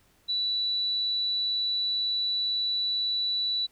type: tone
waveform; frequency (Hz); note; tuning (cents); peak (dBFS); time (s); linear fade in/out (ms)
sine; 3951; B7; 0; -25; 0.28-3.67; 20
effects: pink hiss -64 dBFS RMS until 3.71 s